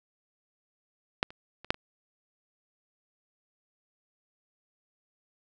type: clicks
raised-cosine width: 0.3 ms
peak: -8 / -30 / -29 / -7 / -30 dBFS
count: 5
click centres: 1.229 / 1.305 / 1.646 / 1.705 / 1.744 s
effects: none